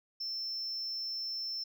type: tone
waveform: sine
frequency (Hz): 5340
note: E8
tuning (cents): +22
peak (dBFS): -33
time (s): 0.2-1.64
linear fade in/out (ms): 10
effects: tanh soft clip ceiling -33 dBFS